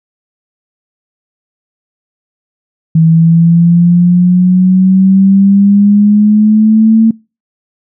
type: exponential sweep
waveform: sine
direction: up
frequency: 161.1 to 225 Hz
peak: -3 dBFS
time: 2.95-7.11 s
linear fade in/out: 5 ms
effects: noise-tail reverb RT60 0.3 s tail -26 dB re dry